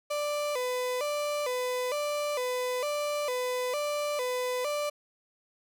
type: tone with vibrato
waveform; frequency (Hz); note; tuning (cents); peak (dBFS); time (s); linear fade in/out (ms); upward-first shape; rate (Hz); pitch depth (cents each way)
35% pulse; 543; C#5; -36; -27; 0.1-4.9; 10; square; 1.1; 140
effects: none